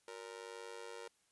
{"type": "tone with amplitude modulation", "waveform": "sawtooth", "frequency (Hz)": 466.2, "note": "A#4", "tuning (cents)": 0, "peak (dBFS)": -39, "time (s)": [0.08, 1.08], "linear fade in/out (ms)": 2, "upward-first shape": "sine", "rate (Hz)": 101, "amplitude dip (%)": 95, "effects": ["white hiss -75 dBFS RMS until 1.31 s", "resampled to 24000 Hz"]}